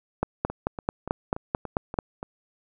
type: two click trains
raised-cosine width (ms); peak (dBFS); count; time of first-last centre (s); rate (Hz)
1; -9 / -19; 9 / 7; 0.23-1.988 / 0.5-2.229; 4.55 / 3.47
effects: none